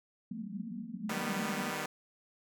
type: band-pass noise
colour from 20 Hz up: white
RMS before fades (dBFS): -40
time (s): 0.31-1.72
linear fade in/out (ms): 5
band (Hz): 180 to 240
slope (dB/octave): 96
type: chord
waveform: 5% pulse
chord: Eb augmented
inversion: none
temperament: equal with one note detuned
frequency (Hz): 153.69 / 196 / 246.9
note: Eb3 / G3 / B3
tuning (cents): -21 / 0 / 0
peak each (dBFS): -28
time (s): 1.09-1.86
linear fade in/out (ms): 5
effects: none